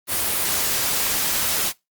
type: noise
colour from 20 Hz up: white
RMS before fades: -22 dBFS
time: 0.07-1.73 s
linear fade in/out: 50 ms
effects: noise-tail reverb RT60 0.2 s tail -22 dB re dry + Opus 32 kbps